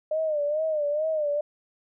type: tone with vibrato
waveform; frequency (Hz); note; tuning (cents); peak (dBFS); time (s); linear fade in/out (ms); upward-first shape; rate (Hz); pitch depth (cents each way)
sine; 608; D#5; -40; -23; 0.11-1.41; 5; sine; 2.3; 87
effects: none